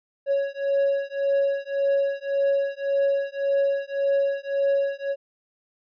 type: beating tone pair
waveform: triangle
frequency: 554.4 / 556.2 Hz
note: C#5 / C#5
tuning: 0 / +6 cents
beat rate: 1.8 Hz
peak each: -22 dBFS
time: 0.26-5.16 s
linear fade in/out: 50 ms
effects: resampled to 11025 Hz

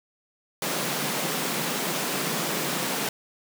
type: high-pass noise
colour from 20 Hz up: pink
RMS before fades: -28 dBFS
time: 0.62-3.09 s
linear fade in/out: 2 ms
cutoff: 140 Hz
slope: 96 dB/octave
effects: none

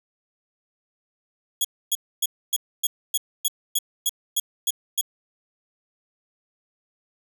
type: tone bursts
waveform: 10% pulse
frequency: 3342 Hz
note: G#7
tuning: 10 cents sharp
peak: -12 dBFS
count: 12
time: 1.61-5.012 s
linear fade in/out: 5 ms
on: 36 ms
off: 270 ms
effects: none

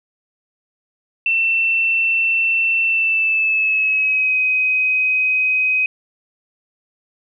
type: tone with pitch glide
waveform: sine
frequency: 2685 to 2520 Hz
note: E7 to D#7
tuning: +31 to +21 cents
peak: -14 dBFS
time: 1.26-5.86 s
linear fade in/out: 2 ms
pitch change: -110 cents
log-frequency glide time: 2.85-4.37 s
effects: none

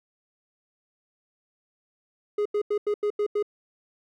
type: tone bursts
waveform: triangle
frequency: 415.5 Hz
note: G#4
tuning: 1 cent sharp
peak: -20 dBFS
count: 7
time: 2.38-3.427 s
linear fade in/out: 5 ms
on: 75 ms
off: 87 ms
effects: none

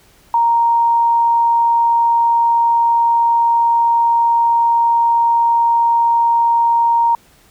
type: tone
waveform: sine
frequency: 932.3 Hz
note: A#5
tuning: in tune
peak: -10 dBFS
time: 0.34-7.15 s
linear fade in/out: 2 ms
effects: pink hiss -50 dBFS RMS until 7.5 s

